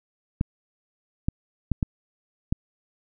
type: clicks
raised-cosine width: 5 ms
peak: -10 dBFS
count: 5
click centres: 0.411 / 1.285 / 1.717 / 1.828 / 2.525 s
effects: none